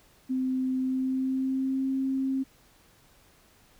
sine tone with pitch glide, 259.1 to 266.5 Hz, C4 to C4, -17 to +32 cents, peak -25 dBFS, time 0.29-2.44 s, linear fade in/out 20 ms, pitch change +49 cents, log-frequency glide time 0.76-1.87 s, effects pink hiss -60 dBFS RMS until 3.79 s

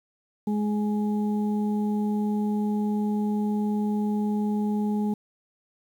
harmonic tone, 209.3 Hz, G#3, 14 cents sharp, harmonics 1 / 2 / 4, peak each -23 / -34 / -37 dBFS, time 0.47-5.14 s, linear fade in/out 5 ms, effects 9-bit

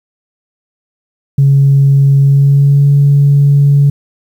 sine tone with pitch glide, 138.59 to 141.91 Hz, C#3 to C#3, 0 to +41 cents, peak -3 dBFS, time 1.38-3.9 s, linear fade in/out 5 ms, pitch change +41 cents, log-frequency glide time 2.19-2.89 s, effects tanh soft clip ceiling 0 dBFS + 7-bit

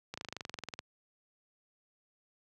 slowing click train, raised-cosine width 0.2 ms, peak -22 dBFS, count 16, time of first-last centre 0.14-0.791 s, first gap 35 ms, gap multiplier 1.03, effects high-pass 80 Hz 12 dB/octave

